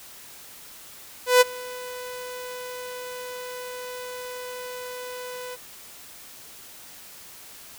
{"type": "tone with ADSR envelope", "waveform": "sawtooth", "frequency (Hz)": 498.5, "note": "B4", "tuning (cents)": 16, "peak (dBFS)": -7, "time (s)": [1.26, 5.57], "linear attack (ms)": 150, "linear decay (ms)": 23, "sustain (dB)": -23, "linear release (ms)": 34, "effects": ["white hiss -45 dBFS RMS until 7.78 s"]}